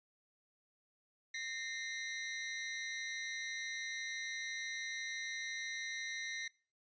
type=ring-modulated tone; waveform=sawtooth; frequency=1963 Hz; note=B6; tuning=11 cents flat; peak=-33 dBFS; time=1.34-6.48 s; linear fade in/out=5 ms; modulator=127 Hz; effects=noise-tail reverb RT60 0.4 s tail -23 dB re dry + resampled to 16000 Hz

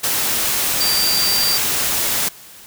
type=tone in noise; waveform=sine; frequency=4699 Hz; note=D8; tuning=in tune; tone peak=-17 dBFS; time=0.8-1.58 s; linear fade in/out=10 ms; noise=white; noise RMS=-19 dBFS; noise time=0.03-2.29 s; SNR=-1 dB; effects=white hiss -41 dBFS RMS until 2.66 s

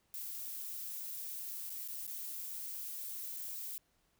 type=noise with dropouts; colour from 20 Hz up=violet; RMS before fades=-43 dBFS; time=0.14-3.78 s; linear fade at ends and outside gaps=1 ms; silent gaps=1.696-1.701 / 1.878-1.884 / 2.068-2.076 s; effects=pink hiss -75 dBFS RMS until 4.19 s

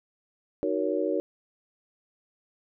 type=chord; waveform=sine; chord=D# minor seventh; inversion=none; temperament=just; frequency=311.1 / 373.4 / 466.7 / 560 Hz; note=D#4 / F#4 / A#4 / C#5; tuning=0 / +16 / +2 / +18 cents; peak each=-30 dBFS; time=0.63-1.2 s; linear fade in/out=0 ms; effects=none

